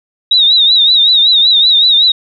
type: tone with vibrato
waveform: sine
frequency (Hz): 3789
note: A#7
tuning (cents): +27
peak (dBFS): -5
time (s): 0.31-2.12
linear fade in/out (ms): 5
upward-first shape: triangle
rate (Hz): 5.3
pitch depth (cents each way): 110
effects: none